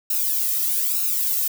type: noise with flanger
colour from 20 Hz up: violet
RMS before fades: -22 dBFS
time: 0.1-1.48 s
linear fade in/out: 5 ms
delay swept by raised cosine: 0.74 to 1.61 ms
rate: 1.1 Hz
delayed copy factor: +0.85
effects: none